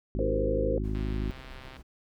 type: harmonic tone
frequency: 52.3 Hz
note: G#1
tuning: 13 cents sharp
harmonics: 1 / 2 / 3 / 4 / 5 / 6 / 7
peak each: -30 / -35 / -40 / -38 / -39 / -43 / -41 dBFS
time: 0.15-1.31 s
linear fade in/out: 0 ms
type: chord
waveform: sine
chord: C minor seventh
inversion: first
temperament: just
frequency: 314 / 392.4 / 470.9 / 523.3 Hz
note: Eb4 / G4 / Bb4 / C5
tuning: +16 / +2 / +18 / 0 cents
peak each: -32 / -34 / -31 / -30 dBFS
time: 0.19-0.78 s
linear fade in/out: 2 ms
type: noise with tremolo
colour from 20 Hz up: brown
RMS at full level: -45 dBFS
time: 0.83-1.83 s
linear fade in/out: 20 ms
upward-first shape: sine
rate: 7.5 Hz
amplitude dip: 25%
type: click train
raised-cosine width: 0.3 ms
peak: -31 dBFS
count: 108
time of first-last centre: 0.95-1.767 s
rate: 131 Hz
effects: none